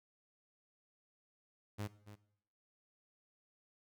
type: tone with echo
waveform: sawtooth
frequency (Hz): 103.83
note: G#2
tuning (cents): 0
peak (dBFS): -35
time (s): 1.78-1.88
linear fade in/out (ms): 20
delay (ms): 280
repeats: 1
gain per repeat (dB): -13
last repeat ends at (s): 2.16
effects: noise-tail reverb RT60 0.7 s tail -18 dB re dry